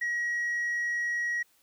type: tone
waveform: sine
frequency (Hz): 1905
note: A#6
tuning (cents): +37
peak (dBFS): -25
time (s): 0.01-1.43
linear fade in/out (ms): 10
effects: tanh soft clip ceiling -26 dBFS + white hiss -66 dBFS RMS until 1.62 s